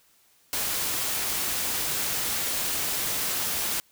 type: noise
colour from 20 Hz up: white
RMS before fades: -28 dBFS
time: 0.53-3.8 s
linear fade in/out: 0 ms
effects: white hiss -62 dBFS RMS until 3.91 s